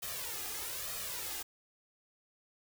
white noise with flanger, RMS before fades -40 dBFS, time 0.02-1.43 s, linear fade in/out 10 ms, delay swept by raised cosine 1.6 to 2.47 ms, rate 1.1 Hz, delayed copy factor +0.75, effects none

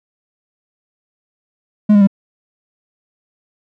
triangle tone with pitch steps, 210.1 / 203.5 / 197.17 Hz, G#3 / G#3 / G3, +20 / -35 / +10 cents, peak -4 dBFS, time 1.89-2.073 s, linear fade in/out 10 ms, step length 61 ms, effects none

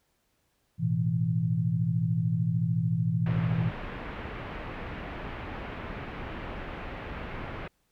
sine chord, A suspended second, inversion none, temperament equal, 110 / 123.47 / 164.81 Hz, A2 / B2 / E3, 0 / 0 / 0 cents, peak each -30 / -29 / -27 dBFS, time 0.78-3.72 s, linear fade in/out 50 ms
pink low-pass noise, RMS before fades -38 dBFS, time 3.26-7.68 s, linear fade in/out 5 ms, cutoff 2600 Hz, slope 24 dB/octave
effects pink hiss -73 dBFS RMS until 7.91 s

